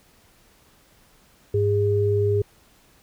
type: tone pair together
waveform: sine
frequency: 101.9 / 408.8 Hz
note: G#2 / G#4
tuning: -32 / -27 cents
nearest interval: 2 octaves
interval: 2405 cents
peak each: -21 / -20 dBFS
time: 1.54-2.42 s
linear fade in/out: 5 ms
effects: pink hiss -57 dBFS RMS until 3.02 s